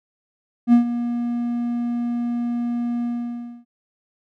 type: tone with ADSR envelope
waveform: triangle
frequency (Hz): 238.6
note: A#3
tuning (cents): +41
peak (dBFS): -6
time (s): 0.67-3.65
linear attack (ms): 59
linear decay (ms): 110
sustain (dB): -13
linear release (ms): 610
effects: none